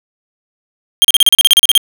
45% pulse tone bursts, 3200 Hz, G7, 35 cents sharp, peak -3 dBFS, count 13, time 1.02-1.777 s, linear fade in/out 0 ms, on 25 ms, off 36 ms, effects none

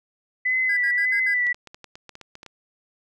sine tone with vibrato, 1998 Hz, B6, 20 cents sharp, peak -19 dBFS, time 0.45-1.53 s, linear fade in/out 10 ms, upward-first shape sine, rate 1.7 Hz, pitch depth 39 cents each way
triangle tone bursts, 1636 Hz, G#6, 26 cents flat, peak -24 dBFS, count 5, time 0.69-1.341 s, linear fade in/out 5 ms, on 79 ms, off 64 ms
clicks, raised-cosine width 0.2 ms, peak -24 dBFS, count 12, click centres 1.468 / 1.545 / 1.673 / 1.745 / 1.843 / 1.955 / 2.093 / 2.154 / 2.213 / 2.354 / 2.431 / 2.463 s
effects none

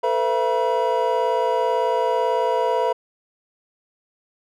triangle tone cluster, 447.9 / 506 / 673 / 965 Hz, A4 / B4 / E5 / B5, +31 / +42 / +36 / -40 cents, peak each -22 / -21 / -23 / -21 dBFS, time 0.03-2.93 s, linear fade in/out 10 ms, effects none

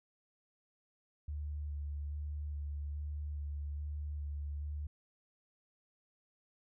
sine tone with vibrato, 73.42 Hz, D2, in tune, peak -37 dBFS, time 1.28-4.87 s, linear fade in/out 5 ms, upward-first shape square, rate 1.2 Hz, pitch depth 15 cents each way, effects none

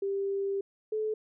sine tone pair in turn, 394.6 / 432 Hz, G4 / A4, +11 / -32 cents, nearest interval major second, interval 157 cents, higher second, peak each -28 dBFS, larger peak neither, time 0.02-0.61 / 0.92-1.14 s, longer first, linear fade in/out 5 ms, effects none

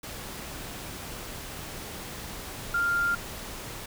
sine tone in noise, 1396.9 Hz, F6, in tune, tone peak -23 dBFS, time 2.74-3.15 s, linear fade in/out 5 ms, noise pink, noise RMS -39 dBFS, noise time 0.03-3.86 s, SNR +13 dB, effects none

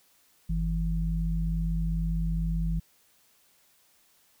sine tone pair together, 48.85 / 164.3 Hz, G1 / E3, -5 / -5 cents, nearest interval octave + major sixth, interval 2100 cents, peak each -27 / -29 dBFS, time 0.49-2.8 s, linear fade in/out 10 ms, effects white hiss -64 dBFS RMS until 4.4 s

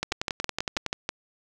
two click trains, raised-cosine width 0.2 ms, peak -10 / -10 dBFS, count 7 / 10, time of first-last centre 0.12-1.091 / 0.03-0.863 s, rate 6.18 / 10.8 Hz, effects none

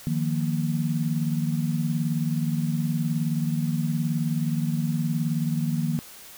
sine chord, Eb suspended second, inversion none, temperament equal, 155.56 / 174.61 / 233.1 Hz, Eb3 / F3 / Bb3, 0 / 0 / 0 cents, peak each -25 / -29 / -28 dBFS, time 0.07-5.99 s, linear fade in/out 0 ms, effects white hiss -45 dBFS RMS until 6.37 s

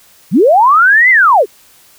sine linear two-way sweep, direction up then down, 134.1 to 2093 to 340.2 Hz, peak -4 dBFS, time 0.31-1.46 s, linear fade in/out 50 ms, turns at 1.1 s, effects white hiss -45 dBFS RMS until 1.98 s

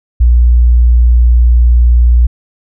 sine tone, 59.7 Hz, A#1, 42 cents sharp, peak -3 dBFS, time 0.2-2.27 s, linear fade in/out 10 ms, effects none

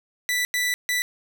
sawtooth tone bursts at uneven times, 1975.5 Hz, B6, in tune, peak -18 dBFS, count 3, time 0.29-0.45 / 0.54-0.74 / 0.89-1.02 s, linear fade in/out 0 ms, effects none

